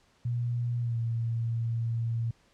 sine tone with pitch glide, 120 to 115.51 Hz, B2 to A#2, -49 to -15 cents, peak -27 dBFS, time 0.25-2.31 s, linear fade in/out 5 ms, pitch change -66 cents, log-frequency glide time 0.8-0.98 s, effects pink hiss -65 dBFS RMS until 2.53 s + low-pass 7000 Hz 12 dB/octave

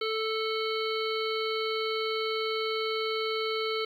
harmonic tone, 440 Hz, A4, in tune, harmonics 1 / 3 / 5 / 7 / 9 / 10, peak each -30 / -35 / -37 / -38 / -40 / -40 dBFS, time 0.01-3.85 s, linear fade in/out 5 ms, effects 10-bit

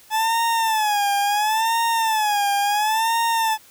40% pulse tone with vibrato, 862 Hz, A5, 36 cents flat, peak -17 dBFS, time 0.1-3.58 s, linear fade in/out 50 ms, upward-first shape sine, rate 0.72 Hz, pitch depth 120 cents each way, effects white hiss -50 dBFS RMS until 3.7 s

